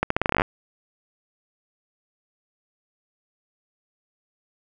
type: accelerating click train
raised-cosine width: 0.5 ms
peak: -5 dBFS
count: 13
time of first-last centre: 0.03-0.419 s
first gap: 74 ms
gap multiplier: 0.83
effects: none